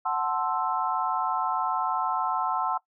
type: chord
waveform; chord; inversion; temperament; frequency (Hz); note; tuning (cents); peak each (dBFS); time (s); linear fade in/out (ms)
sine; F# half-diminished seventh; none; equal; 740 / 880 / 1046.5 / 1318.5; F#5 / A5 / C6 / E6; 0 / 0 / 0 / 0; -30; 0.05-2.78; 10
effects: noise-tail reverb RT60 0.1 s tail -18 dB re dry